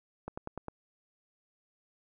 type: slowing click train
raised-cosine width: 1 ms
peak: -24 dBFS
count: 5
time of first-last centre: 0.28-0.683 s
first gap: 95 ms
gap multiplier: 1.04
effects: none